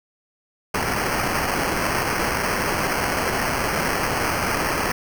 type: noise with sample-and-hold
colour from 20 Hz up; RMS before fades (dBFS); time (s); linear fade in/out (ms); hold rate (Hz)
violet; -23; 0.74-4.92; 5; 3675
effects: none